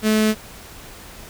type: tone with notch filter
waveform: sawtooth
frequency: 216.2 Hz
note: A3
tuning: 30 cents flat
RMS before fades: -17 dBFS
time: 0.02-0.35 s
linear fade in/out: 50 ms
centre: 920 Hz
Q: 1.6
effects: pink hiss -40 dBFS RMS until 1.29 s